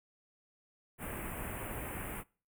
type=band-stop noise; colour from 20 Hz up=pink; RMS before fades=-41 dBFS; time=0.98-2.24 s; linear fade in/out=50 ms; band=2700 to 8800 Hz; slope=48 dB/octave; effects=noise-tail reverb RT60 0.4 s tail -24 dB re dry